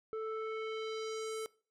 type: tone with low-pass filter sweep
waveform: square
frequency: 440 Hz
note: A4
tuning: in tune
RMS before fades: -39 dBFS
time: 0.13-1.46 s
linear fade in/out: 0 ms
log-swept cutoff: 1000 to 11000 Hz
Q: 1.7
effects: noise-tail reverb RT60 0.4 s tail -22 dB re dry